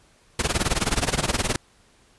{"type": "noise with tremolo", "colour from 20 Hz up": "pink", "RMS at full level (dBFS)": -20, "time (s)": [0.39, 1.56], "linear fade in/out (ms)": 2, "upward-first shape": "sine", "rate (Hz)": 19, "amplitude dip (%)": 90, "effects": ["pink hiss -58 dBFS RMS until 2.18 s", "resampled to 24000 Hz"]}